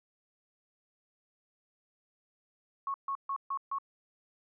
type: tone bursts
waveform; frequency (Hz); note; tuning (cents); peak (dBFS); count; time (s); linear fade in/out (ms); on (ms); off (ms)
sine; 1100; C#6; -14; -31; 5; 2.87-3.785; 2; 71; 140
effects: none